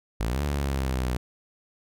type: exponential two-way sweep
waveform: sawtooth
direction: up then down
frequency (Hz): 51.1 to 73.42 to 61.2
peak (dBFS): -21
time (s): 0.2-1.17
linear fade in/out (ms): 5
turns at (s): 0.42
effects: none